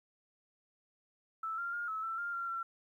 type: tone with pitch steps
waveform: sine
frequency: 1317 / 1388 / 1416 / 1298 / 1335 / 1400 / 1377 / 1356 Hz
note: E6 / F6 / F6 / E6 / E6 / F6 / F6 / E6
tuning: -2 / -11 / +23 / -27 / +22 / +4 / -25 / +49 cents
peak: -35 dBFS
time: 1.43-2.63 s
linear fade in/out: 5 ms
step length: 150 ms
effects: 12-bit